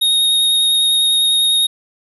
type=tone with vibrato; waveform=square; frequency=3729 Hz; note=A#7; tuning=in tune; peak=-12 dBFS; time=0.01-1.67 s; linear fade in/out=10 ms; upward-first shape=sine; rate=10 Hz; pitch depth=10 cents each way; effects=none